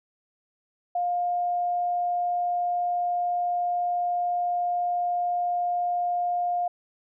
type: tone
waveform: sine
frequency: 707 Hz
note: F5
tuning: 21 cents sharp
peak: -23 dBFS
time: 0.95-6.68 s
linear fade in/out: 5 ms
effects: none